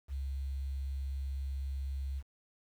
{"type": "tone with quantisation", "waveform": "sine", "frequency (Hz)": 68, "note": "C#2", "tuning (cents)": -33, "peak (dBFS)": -34, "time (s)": [0.08, 2.23], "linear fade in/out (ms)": 50, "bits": 10, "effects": []}